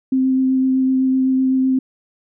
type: tone with vibrato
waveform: sine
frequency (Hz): 261.6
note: C4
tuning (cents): 0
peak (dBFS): -13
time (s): 0.12-1.79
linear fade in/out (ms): 5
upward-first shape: sine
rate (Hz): 7.9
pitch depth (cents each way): 10
effects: none